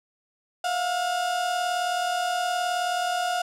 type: tone pair together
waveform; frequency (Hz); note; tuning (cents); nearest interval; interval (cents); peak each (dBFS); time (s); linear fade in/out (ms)
35% pulse; 677 / 716; E5 / F5; +46 / +43; minor second; 97; -31 / -23; 0.64-3.42; 5
effects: low-pass 10000 Hz 12 dB/octave